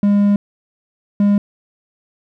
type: tone pair in turn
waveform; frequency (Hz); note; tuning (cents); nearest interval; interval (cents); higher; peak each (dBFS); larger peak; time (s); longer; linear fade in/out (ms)
triangle; 203.2 / 203.2; G#3 / G#3; -38 / -38; unison; 0; neither; -8; neither; 0.03-0.36 / 1.2-1.38; first; 2
effects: none